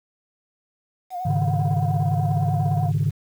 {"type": "tone with vibrato", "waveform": "sine", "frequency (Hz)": 723, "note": "F#5", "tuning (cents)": -40, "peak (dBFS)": -26, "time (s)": [1.1, 2.92], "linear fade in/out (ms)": 50, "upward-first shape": "sine", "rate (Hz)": 10, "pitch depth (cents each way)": 56}
{"type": "chord", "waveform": "sine", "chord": "Ab suspended fourth", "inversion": "none", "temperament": "equal", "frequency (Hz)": [103.83, 138.59, 155.56], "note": ["Ab2", "Db3", "Eb3"], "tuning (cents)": [0, 0, 0], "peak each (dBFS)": -22, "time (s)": [1.25, 3.11], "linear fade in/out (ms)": 10}
{"effects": ["tanh soft clip ceiling -13 dBFS", "8-bit"]}